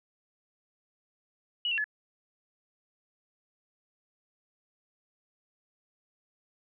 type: tone with pitch steps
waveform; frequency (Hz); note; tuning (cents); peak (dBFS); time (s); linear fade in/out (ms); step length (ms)
sine; 2926 / 2728 / 1713; F#7 / F7 / A6; -20 / -41 / -47; -27; 1.65-1.842; 2; 64
effects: none